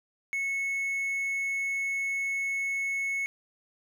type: tone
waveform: triangle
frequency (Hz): 2198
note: C#7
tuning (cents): -15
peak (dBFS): -26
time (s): 0.33-3.26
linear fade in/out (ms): 0
effects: none